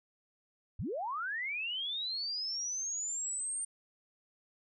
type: linear sweep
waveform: sine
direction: up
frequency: 54.7 to 8870 Hz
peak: -34 dBFS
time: 0.79-3.65 s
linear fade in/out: 5 ms
effects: none